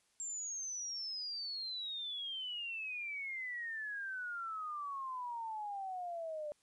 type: exponential sweep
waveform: sine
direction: down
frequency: 7459 to 587.3 Hz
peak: -39 dBFS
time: 0.2-6.52 s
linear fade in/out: 0 ms
effects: white hiss -74 dBFS RMS until 6.62 s + resampled to 24000 Hz